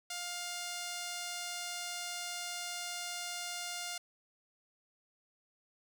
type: tone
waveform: 5% pulse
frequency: 705 Hz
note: F5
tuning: 16 cents sharp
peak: -27 dBFS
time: 0.1-3.98 s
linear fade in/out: 5 ms
effects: none